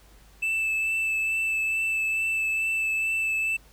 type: tone with vibrato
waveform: triangle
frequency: 2637 Hz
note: E7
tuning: in tune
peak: -22 dBFS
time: 0.42-3.57 s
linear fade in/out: 10 ms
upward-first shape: triangle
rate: 2.3 Hz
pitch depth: 15 cents each way
effects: added 50 Hz sine -53 dBFS peak until 3.72 s + pink hiss -57 dBFS RMS until 3.72 s